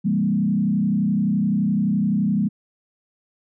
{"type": "tone with frequency modulation", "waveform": "sine", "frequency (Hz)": 202, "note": "G#3", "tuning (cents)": -48, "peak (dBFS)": -17, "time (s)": [0.04, 2.49], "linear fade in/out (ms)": 20, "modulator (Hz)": 31.7, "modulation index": 1.2, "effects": []}